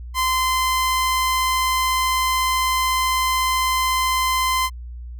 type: tone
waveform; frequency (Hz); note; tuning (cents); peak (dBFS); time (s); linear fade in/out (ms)
sawtooth; 1034; C6; -21; -14; 0.14-4.7; 50
effects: added 60 Hz sine -31 dBFS peak until 5.19 s